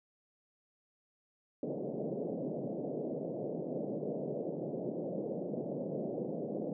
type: band-pass noise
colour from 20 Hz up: white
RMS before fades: -38 dBFS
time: 1.63-6.73 s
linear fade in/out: 2 ms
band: 140 to 600 Hz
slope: 48 dB/octave
effects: none